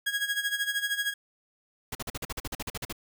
30% pulse tone with tremolo, 1649 Hz, G#6, 13 cents flat, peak -22 dBFS, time 0.06-1.14 s, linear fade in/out 10 ms, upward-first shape sine, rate 13 Hz, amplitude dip 75%
pink noise bursts, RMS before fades -34 dBFS, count 14, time 1.92-2.926 s, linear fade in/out 5 ms, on 31 ms, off 44 ms
effects none

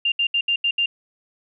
sine tone bursts at uneven times, 2794 Hz, F7, in tune, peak -17 dBFS, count 6, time 0.05-0.12 / 0.19-0.27 / 0.34-0.41 / 0.48-0.56 / 0.64-0.71 / 0.78-0.86 s, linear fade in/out 5 ms, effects none

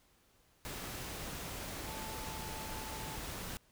sine tone in noise, 877 Hz, A5, 6 cents flat, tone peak -48 dBFS, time 1.87-3.16 s, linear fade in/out 0 ms, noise pink, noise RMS -43 dBFS, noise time 0.65-3.57 s, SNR -8 dB, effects pink hiss -69 dBFS RMS until 3.71 s

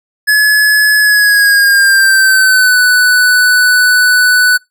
square tone with pitch glide, 1703 to 1491.1 Hz, G#6 to F#6, +43 to +13 cents, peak -6 dBFS, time 0.27-4.58 s, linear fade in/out 20 ms, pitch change -230 cents, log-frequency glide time 1-2.78 s, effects noise-tail reverb RT60 0.2 s tail -25 dB re dry

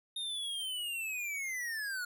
square linear sweep, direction down, 3700 to 1425 Hz, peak -36 dBFS, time 0.16-2.05 s, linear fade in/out 5 ms, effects none

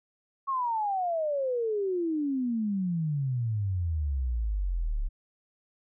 sine exponential sweep, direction down, 1108.7 to 33.5 Hz, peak -26 dBFS, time 0.47-5.09 s, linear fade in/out 20 ms, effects none

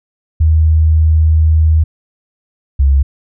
sine tone pair in turn, 79 / 68.56 Hz, D#2 / C#2, +27 / -18 cents, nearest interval major second, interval 245 cents, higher first, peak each -6 dBFS, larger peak neither, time 0.4-1.84 / 2.79-3.03 s, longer first, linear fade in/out 10 ms, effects none

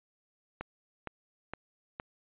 click train, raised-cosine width 0.5 ms, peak -22 dBFS, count 4, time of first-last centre 0.61-1.999 s, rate 2.16 Hz, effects resampled to 8000 Hz

